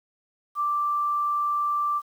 sine tone, 1174.7 Hz, D6, in tune, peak -22 dBFS, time 0.55-2.02 s, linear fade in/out 50 ms, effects 9-bit

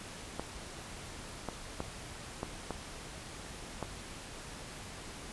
clicks, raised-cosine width 1 ms, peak -21 dBFS, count 6, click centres 0.396 / 1.487 / 1.804 / 2.431 / 2.707 / 3.827 s, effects pink hiss -46 dBFS RMS until 5.32 s + resampled to 24000 Hz

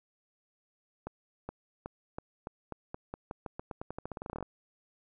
accelerating click train, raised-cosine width 1 ms, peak -24 dBFS, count 26, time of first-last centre 1.07-4.427 s, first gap 420 ms, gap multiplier 0.88, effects none

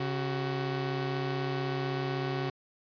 sawtooth tone pair together, 136.7 / 374.1 Hz, C#3 / F#4, -24 / +19 cents, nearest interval octave + perfect fourth, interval 1743 cents, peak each -28 / -30 dBFS, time 0-2.5 s, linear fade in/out 5 ms, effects resampled to 11025 Hz

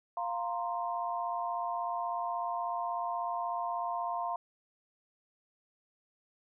sine chord, F suspended fourth, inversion none, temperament just, 698.5 / 931.3 / 1047.7 Hz, F5 / Bb5 / C6, 0 / -2 / +2 cents, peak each -35 / -37 / -37 dBFS, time 0.17-4.36 s, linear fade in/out 2 ms, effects none

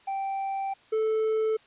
triangle tone pair in turn, 781 / 438.3 Hz, G5 / A4, -7 / -7 cents, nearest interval minor seventh, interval 1000 cents, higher first, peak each -26 / -21 dBFS, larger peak second, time 0.07-0.74 / 0.92-1.57 s, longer first, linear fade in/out 10 ms, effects white hiss -58 dBFS RMS until 1.66 s + resampled to 8000 Hz

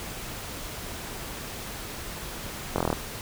slowing click train, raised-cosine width 1 ms, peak -10 dBFS, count 8, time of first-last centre 2.76-2.929 s, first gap 22 ms, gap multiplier 1.03, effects pink hiss -37 dBFS RMS until 3.21 s

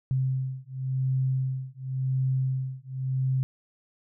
sine beating tone pair, 130.81 / 131.73 Hz, C3 / C3, 0 / +12 cents, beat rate 0.92 Hz, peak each -28 dBFS, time 0.11-3.43 s, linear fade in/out 0 ms, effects none

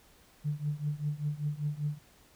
sine tone with tremolo, 148.2 Hz, D3, 16 cents sharp, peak -26 dBFS, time 0.44-1.99 s, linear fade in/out 20 ms, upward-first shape triangle, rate 5.1 Hz, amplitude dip 95%, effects tanh soft clip ceiling -22 dBFS + pink hiss -61 dBFS RMS until 2.35 s

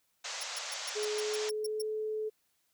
white band-pass noise, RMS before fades -40 dBFS, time 0.24-1.5 s, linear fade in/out 10 ms, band 510 to 7100 Hz, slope 48 dB/octave
15% pulse tone bursts, 5490 Hz, F8, 31 cents flat, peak -31 dBFS, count 10, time 0.41-1.82 s, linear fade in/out 5 ms, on 24 ms, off 130 ms
sine tone with pitch glide, 422.9 to 432 Hz, G#4 to A4, +31 to -32 cents, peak -32 dBFS, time 0.95-2.3 s, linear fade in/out 20 ms, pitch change +37 cents, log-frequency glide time 1.1-1.89 s
effects white hiss -75 dBFS RMS until 2.73 s

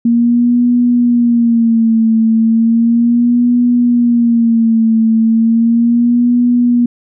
sine tone with vibrato, 233.1 Hz, A#3, in tune, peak -7 dBFS, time 0.05-6.86 s, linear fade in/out 5 ms, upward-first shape sine, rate 0.35 Hz, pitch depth 72 cents each way, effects none

